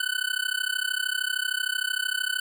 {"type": "tone with amplitude modulation", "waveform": "25% pulse", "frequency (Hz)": 1500, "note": "F#6", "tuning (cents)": 23, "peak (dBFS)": -18, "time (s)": [0, 2.4], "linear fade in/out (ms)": 5, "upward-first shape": "sine", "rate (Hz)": 33.1, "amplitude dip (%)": 95, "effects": []}